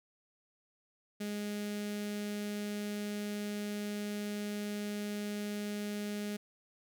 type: tone with notch filter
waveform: sawtooth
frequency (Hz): 207.1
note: G#3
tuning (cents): -5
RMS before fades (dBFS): -38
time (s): 1.2-6.37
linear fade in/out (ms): 10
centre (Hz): 1000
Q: 1
effects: none